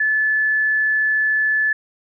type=tone; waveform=sine; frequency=1733 Hz; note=A6; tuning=27 cents flat; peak=-15 dBFS; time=0-1.73 s; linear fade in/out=5 ms; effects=none